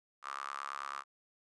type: tone with high-pass filter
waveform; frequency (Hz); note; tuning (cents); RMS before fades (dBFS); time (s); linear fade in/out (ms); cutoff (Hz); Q
sawtooth; 69.3; C#2; 0; -42; 0.22-1.04; 50; 1200; 8.1
effects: resampled to 22050 Hz